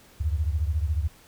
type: beating tone pair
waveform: sine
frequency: 73.42 / 87.42 Hz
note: D2 / F2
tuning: 0 / +2 cents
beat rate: 14 Hz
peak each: -24 / -28 dBFS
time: 0.2-1.08 s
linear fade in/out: 10 ms
effects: pink hiss -54 dBFS RMS until 1.27 s